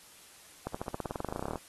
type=accelerating click train; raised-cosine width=1 ms; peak=-21 dBFS; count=21; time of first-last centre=0.67-1.557 s; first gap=75 ms; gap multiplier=0.94; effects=white hiss -55 dBFS RMS until 1.68 s + AAC 32 kbps